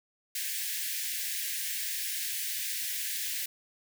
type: high-pass noise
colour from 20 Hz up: white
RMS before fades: -34 dBFS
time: 0.35-3.46 s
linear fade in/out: 5 ms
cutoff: 1600 Hz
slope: 96 dB/octave
effects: none